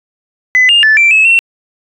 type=tone with pitch steps; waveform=sine; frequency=2012 / 2818 / 1748 / 2347 / 2587 / 2714 Hz; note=B6 / F7 / A6 / D7 / E7 / E7; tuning=+32 / +15 / -12 / -2 / -33 / +50 cents; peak=-3 dBFS; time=0.55-1.39 s; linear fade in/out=0 ms; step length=140 ms; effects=tanh soft clip ceiling -1 dBFS